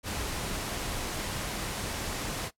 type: noise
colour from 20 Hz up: pink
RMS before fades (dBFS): -34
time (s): 0.03-2.51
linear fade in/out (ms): 50
effects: noise-tail reverb RT60 0.1 s tail -18 dB re dry + low-pass 12000 Hz 12 dB/octave